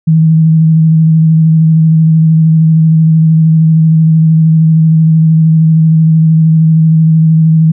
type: tone with vibrato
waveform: sine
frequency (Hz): 160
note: D#3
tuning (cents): +49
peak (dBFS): -3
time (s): 0.07-7.72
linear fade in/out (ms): 10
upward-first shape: square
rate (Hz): 13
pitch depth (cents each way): 16
effects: none